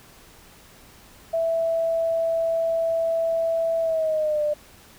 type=tone with pitch glide; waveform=sine; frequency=659.3 to 597.6 Hz; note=E5 to D5; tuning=0 to +30 cents; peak=-20 dBFS; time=1.33-4.54 s; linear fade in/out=10 ms; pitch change=-170 cents; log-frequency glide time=3.81-4.42 s; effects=pink hiss -50 dBFS RMS until 4.98 s